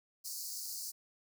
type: high-pass noise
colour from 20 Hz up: pink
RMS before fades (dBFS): -42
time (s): 0.24-0.92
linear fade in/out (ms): 20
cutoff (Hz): 4400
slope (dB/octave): 96
effects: none